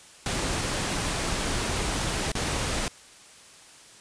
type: noise with dropouts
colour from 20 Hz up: pink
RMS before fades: -28 dBFS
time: 0.26-2.88 s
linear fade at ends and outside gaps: 1 ms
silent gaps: 2.318-2.352 s
effects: white hiss -50 dBFS RMS until 4 s + resampled to 22050 Hz